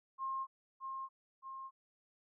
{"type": "tone with echo", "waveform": "sine", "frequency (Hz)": 1067, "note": "C6", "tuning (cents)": 34, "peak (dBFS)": -36, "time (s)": [0.18, 0.47], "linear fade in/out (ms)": 50, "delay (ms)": 620, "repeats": 2, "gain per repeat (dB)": -4, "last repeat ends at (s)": 1.71, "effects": []}